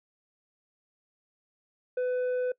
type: tone with tanh clipping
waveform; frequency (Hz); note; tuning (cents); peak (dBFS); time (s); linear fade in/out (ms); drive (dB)
sine; 501; B4; +25; -27; 1.97-2.52; 5; 5
effects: noise-tail reverb RT60 0.1 s tail -22 dB re dry